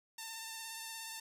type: tone with vibrato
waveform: 5% pulse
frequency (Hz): 899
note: A5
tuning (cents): +37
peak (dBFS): -31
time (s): 0.18-1.2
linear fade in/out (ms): 5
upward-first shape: sine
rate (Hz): 17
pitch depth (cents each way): 23
effects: none